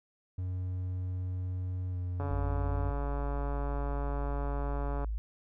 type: tone with pitch glide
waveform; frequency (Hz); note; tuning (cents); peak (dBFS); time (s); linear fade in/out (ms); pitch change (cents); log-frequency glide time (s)
triangle; 91.6 to 89.71; F#2 to F2; -17 to +47; -30; 0.38-2.91; 5; -36; 1.9-1.97
type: click train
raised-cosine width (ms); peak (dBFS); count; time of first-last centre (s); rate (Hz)
1; -25; 405; 2.2-5.045; 142
type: tone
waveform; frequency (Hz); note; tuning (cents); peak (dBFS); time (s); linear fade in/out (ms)
sine; 53.7; A1; -41; -31; 2.31-5.18; 0
effects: none